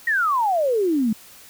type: exponential sweep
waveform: sine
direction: down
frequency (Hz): 1915 to 207.7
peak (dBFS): -17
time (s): 0.07-1.13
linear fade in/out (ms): 5
effects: white hiss -46 dBFS RMS until 1.49 s